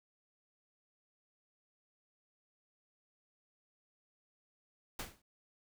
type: noise with exponential decay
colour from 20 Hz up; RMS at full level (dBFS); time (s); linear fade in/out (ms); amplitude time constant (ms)
pink; -37; 4.99-5.22; 5; 48
effects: none